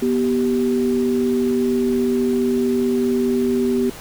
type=tone pair together; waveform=sine; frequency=244.4 / 388.7 Hz; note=B3 / G4; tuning=-18 / -15 cents; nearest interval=minor sixth; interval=803 cents; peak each=-18 / -19 dBFS; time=0.02-3.9 s; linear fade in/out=5 ms; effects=pink hiss -37 dBFS RMS until 4 s